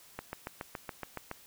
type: click train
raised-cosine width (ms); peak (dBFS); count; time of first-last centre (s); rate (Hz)
0.5; -22; 9; 0.19-1.314; 7.12
effects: white hiss -57 dBFS RMS until 1.46 s